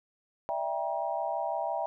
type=chord; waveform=sine; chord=E half-diminished seventh; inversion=third; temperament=just; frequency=593.3 / 659.3 / 791.1 / 949.3 Hz; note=D5 / E5 / G5 / Bb5; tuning=+18 / 0 / +16 / +31 cents; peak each=-37 / -33 / -34 / -36 dBFS; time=0.49-1.86 s; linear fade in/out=0 ms; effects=none